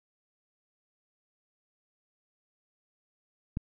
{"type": "click", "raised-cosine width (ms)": 5, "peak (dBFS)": -19, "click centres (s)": 3.571, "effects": []}